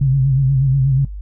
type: tone with vibrato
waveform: sine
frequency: 134.6 Hz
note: C3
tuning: 49 cents sharp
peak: -11 dBFS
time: 0.01-1.05 s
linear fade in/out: 5 ms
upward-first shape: sine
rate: 8.3 Hz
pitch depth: 68 cents each way
effects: noise-tail reverb RT60 0.1 s tail -19 dB re dry + added 50 Hz sine -26 dBFS peak until 1.21 s